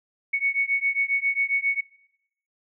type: beating tone pair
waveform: sine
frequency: 2217 / 2224.4 Hz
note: C#7 / C#7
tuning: 0 / +5 cents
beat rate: 7.4 Hz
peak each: -24 / -25 dBFS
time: 0.33-1.81 s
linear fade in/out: 10 ms
effects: noise-tail reverb RT60 0.8 s tail -22 dB re dry